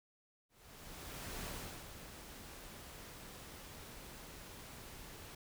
pink noise with ADSR envelope, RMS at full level -44 dBFS, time 0.49-5.35 s, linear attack 960 ms, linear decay 410 ms, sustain -8 dB, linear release 4 ms, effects none

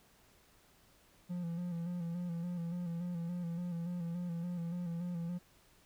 triangle tone with vibrato, 172.6 Hz, F3, 20 cents flat, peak -34 dBFS, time 1.29-5.39 s, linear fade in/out 20 ms, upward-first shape square, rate 3.5 Hz, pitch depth 43 cents each way, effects pink hiss -66 dBFS RMS until 5.85 s

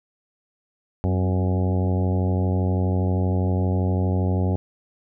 harmonic tone with a mistuned harmonic, 92.5 Hz, F#2, in tune, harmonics 1 / 2 / 3 / 4 / 5 / 6 / 7 / 8 / 9, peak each -20 / -26 / -30 / -32 / -34 / -36 / -37 / -38 / -39 dBFS, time 1.04-4.56 s, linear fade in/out 0 ms, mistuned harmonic 3, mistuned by -43 cents, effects none

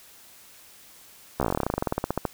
slowing click train, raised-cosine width 1 ms, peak -10 dBFS, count 24, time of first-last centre 1.4-2.253 s, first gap 14 ms, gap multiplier 1.08, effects white hiss -51 dBFS RMS until 2.33 s

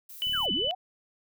violet noise, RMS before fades -45 dBFS, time 0.09-0.46 s, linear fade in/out 5 ms
sine tone, 2992 Hz, F#7, 19 cents sharp, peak -26 dBFS, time 0.22-0.71 s, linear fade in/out 0 ms
click train, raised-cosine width 5 ms, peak -36 dBFS, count 16, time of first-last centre 0.27-0.673 s, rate 37.2 Hz
sine linear two-way sweep, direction down then up, 1712 to 170.9 to 781 Hz, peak -31 dBFS, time 0.33-0.75 s, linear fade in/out 10 ms, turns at 0.52 s
effects none

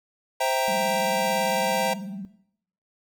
square chord, C dominant seventh, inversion none, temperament equal, 523.3 / 659.3 / 784 / 932.3 Hz, C5 / E5 / G5 / Bb5, 0 / 0 / 0 / 0 cents, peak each -28 dBFS, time 0.4-1.94 s, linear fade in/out 10 ms
sine tone with vibrato, 196 Hz, G3, in tune, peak -32 dBFS, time 0.68-2.25 s, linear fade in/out 0 ms, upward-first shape sine, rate 18 Hz, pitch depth 150 cents each way
effects noise-tail reverb RT60 0.7 s tail -17 dB re dry

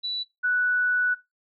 sine tone pair in turn, 3951 / 1480 Hz, B7 / F#6, 0 / 0 cents, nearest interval octave + perfect fourth, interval 1700 cents, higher first, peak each -26 / -20 dBFS, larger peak second, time 0.03-0.24 / 0.43-1.15 s, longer second, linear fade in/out 20 ms, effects noise-tail reverb RT60 0.2 s tail -17 dB re dry

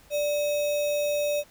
sine tone with sample-and-hold, 587.3 Hz, D5, in tune, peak -23 dBFS, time 0.1-1.44 s, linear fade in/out 50 ms, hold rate 3150 Hz, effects pink hiss -56 dBFS RMS until 1.5 s

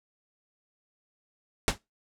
pink noise with exponential decay, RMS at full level -19 dBFS, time 1.68-1.78 s, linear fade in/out 0 ms, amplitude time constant 20 ms, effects noise-tail reverb RT60 0.2 s tail -20 dB re dry + low-pass 9000 Hz 12 dB/octave

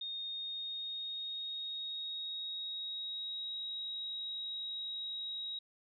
sine tone with pitch glide, 3695 to 3812 Hz, A#7 to A#7, -16 to +38 cents, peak -38 dBFS, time 0.01-5.59 s, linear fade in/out 5 ms, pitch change +54 cents, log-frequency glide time 0.28-3.55 s, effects none

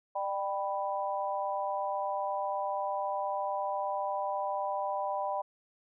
sine chord, G major, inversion second, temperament equal with one note detuned, 598.6 / 784 / 987.8 Hz, D5 / G5 / B5, +33 / 0 / 0 cents, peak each -35 / -34 / -35 dBFS, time 0.15-5.42 s, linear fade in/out 10 ms, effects none

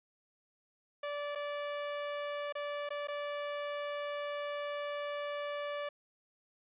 sawtooth tone with dropouts, 581 Hz, D5, 19 cents flat, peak -32 dBFS, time 1.03-5.89 s, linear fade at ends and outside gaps 5 ms, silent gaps 1.351-1.356 / 2.525-2.552 / 2.891-2.904 / 3.073-3.083 s, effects resampled to 8000 Hz

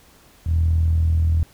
10% pulse tone with band-pass filter, 40.62 Hz, E1, 25 cents flat, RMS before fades -18 dBFS, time 0.46-1.43 s, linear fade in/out 0 ms, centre 82 Hz, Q 9.1, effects pink hiss -52 dBFS RMS until 1.53 s

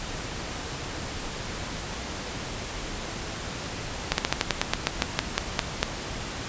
slowing click train, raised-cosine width 0.2 ms, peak -3 dBFS, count 14, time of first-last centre 4.12-5.83 s, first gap 61 ms, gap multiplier 1.12, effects pink hiss -34 dBFS RMS until 6.48 s + resampled to 16000 Hz

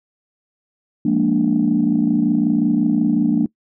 sine chord, Bb dominant seventh, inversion second, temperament equal, 174.61 / 207.7 / 233.1 / 293.7 Hz, F3 / Ab3 / Bb3 / D4, 0 / 0 / 0 / 0 cents, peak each -22 / -20 / -17 / -17 dBFS, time 1.05-3.46 s, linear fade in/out 5 ms, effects noise-tail reverb RT60 0.1 s tail -22 dB re dry + tanh soft clip ceiling -6 dBFS

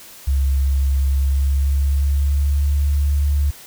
sine tone with pitch glide, 68.1 to 71.69 Hz, C#2 to D2, -30 to -41 cents, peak -14 dBFS, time 0.27-3.51 s, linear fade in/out 10 ms, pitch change +89 cents, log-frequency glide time 1.09-2.77 s, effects white hiss -41 dBFS RMS until 3.66 s

